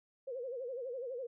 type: tone with vibrato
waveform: sine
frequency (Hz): 504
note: B4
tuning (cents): +35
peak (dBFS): -38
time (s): 0.27-1.27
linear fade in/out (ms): 10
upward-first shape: sine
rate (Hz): 12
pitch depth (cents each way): 130
effects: none